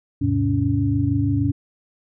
sine tone cluster, 77.9 / 102 / 128.4 / 282.3 Hz, D#2 / G#2 / C3 / C#4, +3 / -31 / -32 / +32 cents, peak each -28 / -21 / -24 / -21 dBFS, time 0.21-1.52 s, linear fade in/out 10 ms, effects none

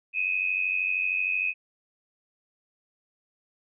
sine tone pair together, 2484 / 2577 Hz, D#7 / E7, -3 / -40 cents, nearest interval minor second, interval 63 cents, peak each -27 dBFS, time 0.13-1.54 s, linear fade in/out 50 ms, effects none

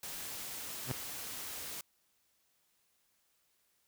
white noise, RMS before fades -43 dBFS, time 0.03-1.81 s, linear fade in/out 2 ms
sawtooth tone with exponential growth, 128.1 Hz, C3, 36 cents flat, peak -27 dBFS, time 0.83-0.92 s, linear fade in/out 5 ms, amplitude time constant 19 ms
effects white hiss -75 dBFS RMS until 3.87 s

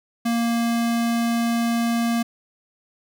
square tone, 233.1 Hz, A#3, in tune, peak -20 dBFS, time 0.25-2.23 s, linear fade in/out 10 ms, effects none

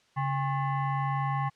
sine tone with frequency modulation, 138.59 Hz, C#3, in tune, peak -26 dBFS, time 0.16-1.5 s, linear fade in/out 20 ms, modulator 945 Hz, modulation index 1.1, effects white hiss -65 dBFS RMS until 1.55 s + low-pass 5000 Hz 12 dB/octave

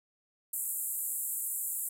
white band-pass noise, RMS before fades -35 dBFS, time 0.53-1.89 s, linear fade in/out 5 ms, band 7400 to 15000 Hz, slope 96 dB/octave, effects none

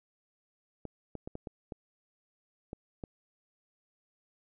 clicks, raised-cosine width 2 ms, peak -26 dBFS, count 8, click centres 0.853 / 1.153 / 1.275 / 1.354 / 1.472 / 1.722 / 2.731 / 3.038 s, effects none

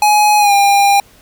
square tone with pitch glide, 840 to 802.1 Hz, G#5 to G5, +19 to +40 cents, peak -8 dBFS, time 0.02-1 s, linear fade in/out 2 ms, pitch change -79 cents, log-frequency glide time 0.38-0.53 s, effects pink hiss -46 dBFS RMS until 1.21 s

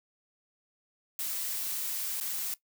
blue noise with dropouts, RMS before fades -34 dBFS, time 1.19-2.54 s, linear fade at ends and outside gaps 1 ms, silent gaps 2.201-2.209 s, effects noise-tail reverb RT60 0.1 s tail -17 dB re dry

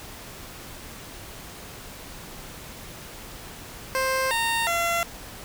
15% pulse tone with pitch steps, 525 / 920 / 682 Hz, C5 / A#5 / F5, +6 / -23 / -41 cents, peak -16 dBFS, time 3.95-5.03 s, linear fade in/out 0 ms, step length 360 ms, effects pink hiss -41 dBFS RMS until 5.44 s

